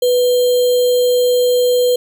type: tone with sample-and-hold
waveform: sine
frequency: 493.9 Hz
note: B4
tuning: in tune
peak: -10 dBFS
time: 0.02-1.96 s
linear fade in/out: 5 ms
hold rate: 3675 Hz
effects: none